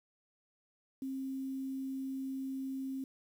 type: tone with quantisation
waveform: sine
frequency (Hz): 266.6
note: C4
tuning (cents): +33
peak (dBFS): -36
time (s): 1.02-3.04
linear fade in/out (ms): 2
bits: 10
effects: none